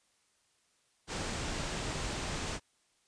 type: low-pass noise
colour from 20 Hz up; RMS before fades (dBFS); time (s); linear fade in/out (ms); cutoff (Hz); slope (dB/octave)
pink; -37; 1.07-2.6; 50; 8800; 48
effects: white hiss -72 dBFS RMS until 3.07 s + resampled to 22050 Hz